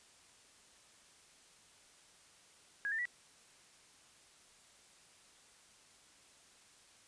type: tone with pitch steps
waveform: sine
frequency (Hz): 1653 / 1792.2 / 1943.2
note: G#6 / A6 / B6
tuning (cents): -9 / +31 / -29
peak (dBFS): -34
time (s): 2.85-3.054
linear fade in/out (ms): 0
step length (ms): 68
effects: white hiss -63 dBFS RMS until 7.07 s + resampled to 22050 Hz